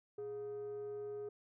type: tone with frequency modulation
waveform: sine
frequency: 415.3 Hz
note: G#4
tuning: in tune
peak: -39 dBFS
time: 0.18-1.29 s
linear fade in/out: 5 ms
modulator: 299 Hz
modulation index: 0.22
effects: tanh soft clip ceiling -39 dBFS